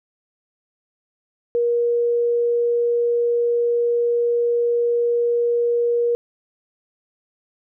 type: tone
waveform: sine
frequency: 474.8 Hz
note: A#4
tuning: 32 cents sharp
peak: -16 dBFS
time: 1.55-6.15 s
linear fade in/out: 0 ms
effects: none